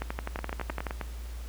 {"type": "two click trains", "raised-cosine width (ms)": 0.5, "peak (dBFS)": [-18, -17], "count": [7, 11], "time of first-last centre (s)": [[0.39, 1.012], [0.02, 0.867]], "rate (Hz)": [9.64, 11.8], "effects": ["added 58 Hz sine -36 dBFS peak until 1.48 s", "pink hiss -51 dBFS RMS until 1.48 s"]}